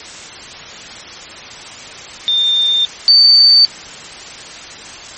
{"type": "tone pair in turn", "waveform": "sine", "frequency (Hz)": [3613, 4563], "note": ["A7", "C#8"], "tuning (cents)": [45, 49], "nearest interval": "major third", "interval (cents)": 404, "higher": "second", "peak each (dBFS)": [-10, -4], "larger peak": "second", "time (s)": [[2.28, 2.85], [3.08, 3.65]], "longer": "neither", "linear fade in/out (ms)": 0, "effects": ["white hiss -31 dBFS RMS until 5.17 s", "MP3 32 kbps"]}